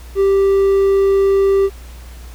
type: tone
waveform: triangle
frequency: 392 Hz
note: G4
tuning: in tune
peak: -8 dBFS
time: 0.15-1.7 s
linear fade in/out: 50 ms
effects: added 60 Hz sine -32 dBFS peak until 2.34 s + pink hiss -43 dBFS RMS until 2.34 s